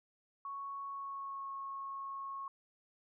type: tone with pitch glide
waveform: sine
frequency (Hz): 1108.7 to 1094.7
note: C#6 to C#6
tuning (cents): 0 to -22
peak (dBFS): -40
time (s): 0.45-2.48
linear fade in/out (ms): 2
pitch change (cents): -22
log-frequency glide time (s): 0.87-1.51
effects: none